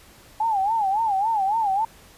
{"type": "tone with vibrato", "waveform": "sine", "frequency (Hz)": 836, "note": "G#5", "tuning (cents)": 11, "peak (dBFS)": -19, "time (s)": [0.4, 1.85], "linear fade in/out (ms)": 5, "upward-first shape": "sine", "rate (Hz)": 3.6, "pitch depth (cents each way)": 160, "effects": ["pink hiss -50 dBFS RMS until 2.17 s", "resampled to 32000 Hz"]}